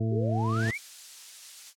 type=harmonic tone; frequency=111.8 Hz; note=A2; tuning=28 cents sharp; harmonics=1 / 2 / 3 / 4 / 6; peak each=-26 / -32 / -36 / -38 / -42 dBFS; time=0-0.71 s; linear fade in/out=10 ms
type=noise with exponential growth; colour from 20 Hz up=white; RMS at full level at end=-35 dBFS; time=0.02-0.71 s; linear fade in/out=2 ms; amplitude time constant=150 ms
type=exponential sweep; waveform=sine; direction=up; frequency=367.4 to 2374 Hz; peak=-31 dBFS; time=0.11-0.78 s; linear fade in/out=10 ms
type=noise; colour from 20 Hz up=violet; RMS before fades=-35 dBFS; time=0.71-1.74 s; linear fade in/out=50 ms
effects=low-pass 6000 Hz 12 dB/octave + AAC 64 kbps